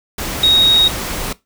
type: tone in noise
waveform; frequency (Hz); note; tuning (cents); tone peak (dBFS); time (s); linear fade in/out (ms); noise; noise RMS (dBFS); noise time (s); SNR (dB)
sine; 3769; A#7; +18; -8; 0.43-0.88; 5; pink; -23; 0.18-1.33; +12
effects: noise-tail reverb RT60 0.2 s tail -19 dB re dry